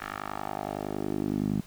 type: tone with band-pass filter sweep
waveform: 10% pulse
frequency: 50.8 Hz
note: G#1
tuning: 38 cents flat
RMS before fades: -32 dBFS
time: 0-1.61 s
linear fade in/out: 5 ms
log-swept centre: 1600 to 190 Hz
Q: 2
effects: pink hiss -52 dBFS RMS until 1.66 s